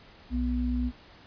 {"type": "tone pair together", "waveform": "sine", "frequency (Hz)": [61.98, 246.9], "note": ["B1", "B3"], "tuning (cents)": [7, 0], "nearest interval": "2 octaves", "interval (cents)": 2393, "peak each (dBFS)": -28, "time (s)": [0.3, 0.92], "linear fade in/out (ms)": 50, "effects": ["pink hiss -53 dBFS RMS until 1.26 s", "resampled to 11025 Hz"]}